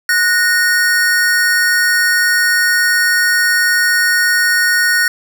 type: tone pair together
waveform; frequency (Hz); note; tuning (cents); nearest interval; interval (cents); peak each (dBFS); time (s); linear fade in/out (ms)
square; 1467.6 / 1849; F#6 / A#6; -15 / -15; major third; 400; -14; 0.09-5.08; 2
effects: none